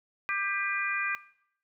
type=harmonic tone with a mistuned harmonic; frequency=396.4 Hz; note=G4; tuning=19 cents sharp; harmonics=3 / 4 / 5 / 6; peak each=-33 / -33 / -34 / -32 dBFS; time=0.29-1.15 s; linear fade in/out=0 ms; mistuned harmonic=6; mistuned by=+28 cents; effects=noise-tail reverb RT60 0.7 s tail -20 dB re dry